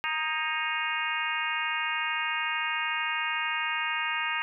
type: harmonic tone with a mistuned harmonic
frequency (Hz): 311.1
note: D#4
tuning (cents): 0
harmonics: 3 / 4 / 5 / 6 / 7 / 8 / 9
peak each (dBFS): -35 / -35 / -35 / -35 / -35 / -35 / -35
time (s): 0.04-4.42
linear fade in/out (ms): 0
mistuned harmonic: 5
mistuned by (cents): +49
effects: none